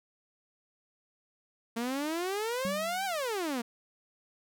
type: exponential two-way sweep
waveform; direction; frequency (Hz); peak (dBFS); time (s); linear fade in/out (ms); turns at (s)
sawtooth; up then down; 225.6 to 800 to 225.6; -27; 1.76-3.62; 10; 3.05
type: tone with exponential decay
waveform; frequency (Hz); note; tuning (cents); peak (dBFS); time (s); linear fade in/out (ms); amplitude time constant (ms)
sine; 194.3; G3; -15; -31; 2.65-3.25; 0; 130
effects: none